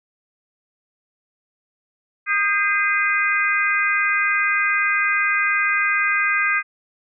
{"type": "harmonic tone with a mistuned harmonic", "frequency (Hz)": 411.2, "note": "G#4", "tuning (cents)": -17, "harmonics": [3, 4, 5, 6], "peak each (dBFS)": [-24, -21, -21, -24], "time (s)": [2.26, 6.63], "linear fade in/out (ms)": 50, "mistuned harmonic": 4, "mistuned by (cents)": -55, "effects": []}